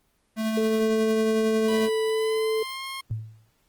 square tone with tremolo, 220 Hz, A3, in tune, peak -23 dBFS, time 0.36-1.9 s, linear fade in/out 50 ms, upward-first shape triangle, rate 11 Hz, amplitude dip 35%
sine tone, 440 Hz, A4, in tune, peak -22 dBFS, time 0.57-2.63 s, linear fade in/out 5 ms
15% pulse tone with pitch glide, 987.8 to 1071 Hz, B5 to C6, 0 to +40 cents, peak -26 dBFS, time 1.68-3.01 s, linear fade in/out 5 ms, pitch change +140 cents, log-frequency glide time 2.04-2.84 s
sine tone with exponential decay, 110 Hz, A2, in tune, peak -23 dBFS, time 3.11-3.5 s, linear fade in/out 0 ms, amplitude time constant 84 ms
effects pink hiss -68 dBFS RMS until 3.68 s + Opus 24 kbps

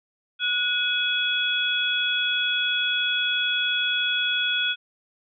sine tone cluster, 1462 / 2534 / 3363 Hz, F#6 / D#7 / G#7, -21 / +31 / +21 cents, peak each -26 / -28 / -24 dBFS, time 0.39-4.76 s, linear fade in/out 50 ms, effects none

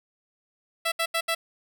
10% pulse tone bursts at uneven times, 663 Hz, E5, 10 cents sharp, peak -15 dBFS, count 4, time 0.85-0.92 / 0.99-1.06 / 1.14-1.21 / 1.28-1.35 s, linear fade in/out 10 ms, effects none

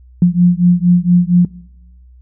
sine beating tone pair, 174.61 / 178.91 Hz, F3 / F3, 0 / +42 cents, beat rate 4.3 Hz, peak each -10 dBFS, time 0.22-1.45 s, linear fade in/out 2 ms, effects noise-tail reverb RT60 1.0 s tail -23 dB re dry + added 62 Hz sine -39 dBFS peak until 2.21 s

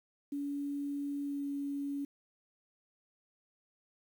sine tone with pitch glide, 284.4 to 282.1 Hz, C#4 to C#4, +45 to +30 cents, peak -34 dBFS, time 0.32-2.05 s, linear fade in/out 5 ms, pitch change -15 cents, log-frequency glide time 1.23-1.48 s, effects 10-bit

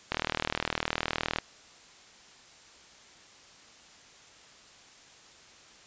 click train, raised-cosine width 0.3 ms, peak -11 dBFS, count 51, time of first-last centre 0.12-1.386 s, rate 39.5 Hz, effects white hiss -54 dBFS RMS until 5.86 s + resampled to 16000 Hz

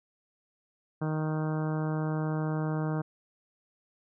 harmonic tone, 155.6 Hz, D#3, in tune, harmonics 1 / 2 / 3 / 4 / 5 / 6 / 7 / 8 / 9 / 10, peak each -29 / -35 / -39 / -41 / -43 / -45 / -46 / -47 / -48 / -49 dBFS, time 1.01-3.02 s, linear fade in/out 10 ms, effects none

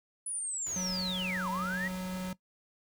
sine linear two-way sweep, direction down then up, 10050 to 888 to 1959 Hz, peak -33 dBFS, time 0.26-1.88 s, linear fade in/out 5 ms, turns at 1.49 s
pink noise, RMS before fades -48 dBFS, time 0.66-2.32 s, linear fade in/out 5 ms
square tone, 184.8 Hz, F#3, 2 cents flat, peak -35 dBFS, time 0.76-2.33 s, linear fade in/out 2 ms
effects noise-tail reverb RT60 0.1 s tail -18 dB re dry

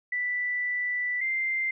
sine tone pair in turn, 1975.5 / 2090 Hz, B6 / C7, 0 / -2 cents, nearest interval minor second, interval 98 cents, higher second, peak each -26 / -25 dBFS, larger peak second, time 0.12-1.21 / 1.21-1.71 s, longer first, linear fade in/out 5 ms, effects none

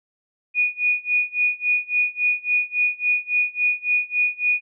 sine tone with tremolo, 2462 Hz, D#7, 19 cents flat, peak -15 dBFS, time 0.54-4.61 s, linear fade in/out 50 ms, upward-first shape sine, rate 3.6 Hz, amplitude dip 95%, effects none

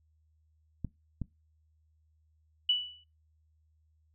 clicks, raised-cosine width 5 ms, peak -22 dBFS, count 2, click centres 0.847 / 1.217 s
sine tone with exponential decay, 2960 Hz, F#7, in tune, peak -21 dBFS, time 2.69-3.04 s, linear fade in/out 5 ms, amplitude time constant 75 ms
effects noise-tail reverb RT60 0.2 s tail -20 dB re dry + added 78 Hz sine -66 dBFS peak until 4.14 s

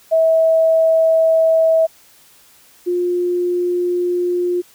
sine tone pair in turn, 648 / 354.6 Hz, E5 / F4, -30 / +26 cents, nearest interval minor seventh, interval 1044 cents, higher first, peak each -10 / -15 dBFS, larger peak first, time 0.11-1.87 / 2.86-4.62 s, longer neither, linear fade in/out 20 ms, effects white hiss -49 dBFS RMS until 4.74 s

